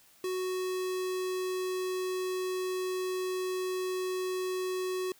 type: tone with notch filter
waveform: square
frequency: 370 Hz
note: F#4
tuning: in tune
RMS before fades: -33 dBFS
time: 0.24-5.12 s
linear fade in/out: 2 ms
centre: 1500 Hz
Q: 1.8
effects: white hiss -61 dBFS RMS until 5.19 s